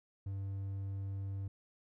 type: tone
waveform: triangle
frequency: 97.8 Hz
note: G2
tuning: 4 cents flat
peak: -35 dBFS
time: 0.26-1.48 s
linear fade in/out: 5 ms
effects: none